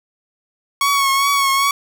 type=tone with vibrato; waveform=sawtooth; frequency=1108.7 Hz; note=C#6; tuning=in tune; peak=-10 dBFS; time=0.81-1.71 s; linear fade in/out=2 ms; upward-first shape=triangle; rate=2.5 Hz; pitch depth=42 cents each way; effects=none